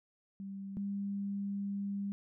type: tone pair in turn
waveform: sine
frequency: 196 / 199.77 Hz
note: G3 / G3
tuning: 0 / +33 cents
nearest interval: unison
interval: 33 cents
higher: second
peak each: -40 / -34 dBFS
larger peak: second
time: 0.4-0.77 / 0.77-2.12 s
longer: second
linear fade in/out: 0 ms
effects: none